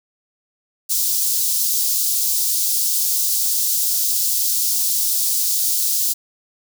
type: high-pass noise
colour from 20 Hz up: white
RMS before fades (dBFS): -19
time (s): 0.89-6.14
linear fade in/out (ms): 20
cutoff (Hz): 4500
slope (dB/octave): 24
effects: none